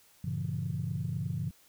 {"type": "chord", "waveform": "sine", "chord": "G diminished seventh", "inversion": "none", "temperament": "just", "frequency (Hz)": [98, 117.6, 141.12, 169.34], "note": ["G2", "Bb2", "Db3", "Fb3"], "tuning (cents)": [0, 16, 31, 47], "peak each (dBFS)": [-37, -37, -35, -36], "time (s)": [0.24, 1.51], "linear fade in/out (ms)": 5, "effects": ["tanh soft clip ceiling -22 dBFS", "white hiss -62 dBFS RMS until 1.68 s"]}